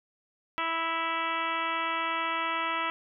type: harmonic tone with a mistuned harmonic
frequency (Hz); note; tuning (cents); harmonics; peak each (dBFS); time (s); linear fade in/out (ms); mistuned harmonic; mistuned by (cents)
328.7; E4; -5; 1 / 2 / 3 / 4 / 5 / 6 / 7 / 8 / 9 / 10; -42 / -40 / -33 / -32 / -43 / -36 / -39 / -38 / -43 / -42; 0.58-2.9; 0; 8; +18
effects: none